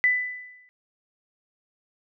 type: tone with exponential decay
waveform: sine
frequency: 1994 Hz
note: B6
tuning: 16 cents sharp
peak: -15 dBFS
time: 0.04-0.69 s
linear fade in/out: 0 ms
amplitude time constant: 140 ms
effects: none